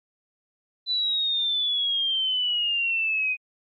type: exponential sweep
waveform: sine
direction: down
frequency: 4011 to 2489 Hz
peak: -22 dBFS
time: 0.86-3.37 s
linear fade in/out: 50 ms
effects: AAC 48 kbps